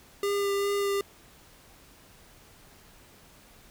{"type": "tone with vibrato", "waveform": "square", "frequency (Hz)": 401.3, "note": "G4", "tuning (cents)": 41, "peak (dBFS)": -26, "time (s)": [0.23, 1.01], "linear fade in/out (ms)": 2, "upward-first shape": "sine", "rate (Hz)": 2.5, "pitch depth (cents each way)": 12, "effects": ["pink hiss -55 dBFS RMS until 3.7 s"]}